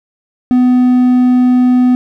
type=tone; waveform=triangle; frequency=250 Hz; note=B3; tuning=21 cents sharp; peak=-4 dBFS; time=0.51-1.95 s; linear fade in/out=0 ms; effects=none